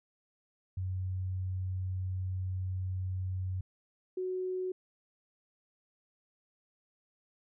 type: tone pair in turn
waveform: sine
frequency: 93 / 369.8 Hz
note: F#2 / F#4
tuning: +9 / -1 cents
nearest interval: 2 octaves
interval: 2390 cents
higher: second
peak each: -32 / -32 dBFS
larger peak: neither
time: 0.77-3.61 / 4.17-4.72 s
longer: first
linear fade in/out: 5 ms
effects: none